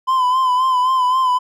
triangle tone with vibrato, 1021 Hz, C6, 43 cents flat, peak -11 dBFS, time 0.07-1.39 s, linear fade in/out 20 ms, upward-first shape sine, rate 3.8 Hz, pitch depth 49 cents each way, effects none

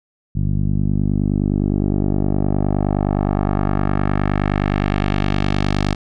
10% pulse tone with low-pass filter sweep, 49.67 Hz, G1, 24 cents sharp, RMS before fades -18 dBFS, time 0.35-5.95 s, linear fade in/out 10 ms, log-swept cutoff 150 to 5000 Hz, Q 1.2, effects none

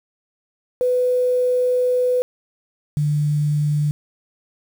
sine tone pair in turn, 499.1 / 148.38 Hz, B4 / D3, +18 / +18 cents, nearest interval octave + major sixth, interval 2100 cents, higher first, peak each -15 / -16 dBFS, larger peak first, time 0.81-2.22 / 2.97-3.91 s, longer first, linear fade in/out 0 ms, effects 7-bit

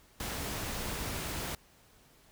pink noise, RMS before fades -37 dBFS, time 0.2-1.55 s, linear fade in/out 2 ms, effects pink hiss -62 dBFS RMS until 2.31 s

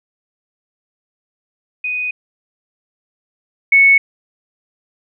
sine tone pair in turn, 2490 / 2210 Hz, D#7 / C#7, +1 / -6 cents, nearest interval major second, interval 207 cents, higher first, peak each -18 / -6 dBFS, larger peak second, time 1.84-2.11 / 3.72-3.98 s, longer first, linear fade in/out 5 ms, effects none

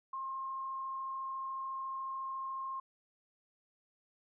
sine tone with frequency modulation, 1066 Hz, C6, 32 cents sharp, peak -37 dBFS, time 0.13-2.8 s, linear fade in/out 5 ms, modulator 34 Hz, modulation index 0.36, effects none

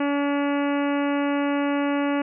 harmonic tone, 285 Hz, C#4, 48 cents sharp, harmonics 1 / 2 / 3 / 4 / 5 / 6 / 7 / 8 / 9 / 10, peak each -22 / -28 / -32 / -34 / -36 / -38 / -39 / -40 / -41 / -42 dBFS, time 0-2.22 s, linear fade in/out 5 ms, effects none

